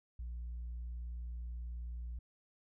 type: tone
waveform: sine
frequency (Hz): 59.3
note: A#1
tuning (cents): +30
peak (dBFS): -38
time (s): 0.19-2.19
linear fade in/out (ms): 5
effects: tanh soft clip ceiling -38 dBFS